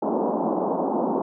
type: band-pass noise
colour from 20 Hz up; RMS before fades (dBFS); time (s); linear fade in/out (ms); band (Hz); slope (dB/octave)
pink; -24; 0.02-1.22; 5; 200 to 980; 48
effects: none